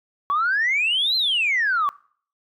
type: exponential two-way sweep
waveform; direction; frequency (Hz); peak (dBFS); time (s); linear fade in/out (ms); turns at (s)
sine; up then down; 1111 to 4186 to 1111; -17; 0.3-1.89; 0; 1.16
effects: noise-tail reverb RT60 0.5 s tail -23 dB re dry + tanh soft clip ceiling -14 dBFS